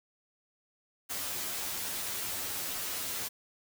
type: noise with comb filter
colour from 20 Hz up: white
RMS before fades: -36 dBFS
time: 1.09-3.29 s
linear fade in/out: 20 ms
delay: 11 ms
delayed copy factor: +0.9
effects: none